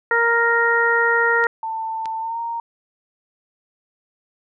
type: harmonic tone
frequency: 466.2 Hz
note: A#4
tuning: in tune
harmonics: 1 / 2 / 3 / 4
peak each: -21 / -22 / -19 / -19 dBFS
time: 0.11-1.47 s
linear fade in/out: 2 ms
type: clicks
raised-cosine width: 0.2 ms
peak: -17 dBFS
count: 2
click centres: 1.44 / 2.057 s
type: tone with pitch glide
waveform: sine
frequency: 892 to 928.8 Hz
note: A5 to A#5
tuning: +23 to -7 cents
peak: -23 dBFS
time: 1.63-2.6 s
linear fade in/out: 2 ms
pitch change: +70 cents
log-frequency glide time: 2.2-2.39 s
effects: none